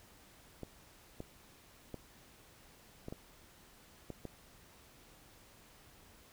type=clicks; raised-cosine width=2 ms; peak=-29 dBFS; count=7; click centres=0.633 / 1.204 / 1.943 / 3.084 / 3.125 / 4.103 / 4.253 s; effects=pink hiss -61 dBFS RMS until 6.32 s